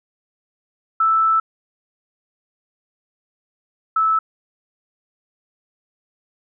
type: tone pair in turn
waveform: sine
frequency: 1318.5 / 1308.6 Hz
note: E6 / E6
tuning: 0 / -13 cents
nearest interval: unison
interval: 13 cents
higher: first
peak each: -13 / -14 dBFS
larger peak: first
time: 1-1.4 / 3.96-4.19 s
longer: first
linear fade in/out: 5 ms
effects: none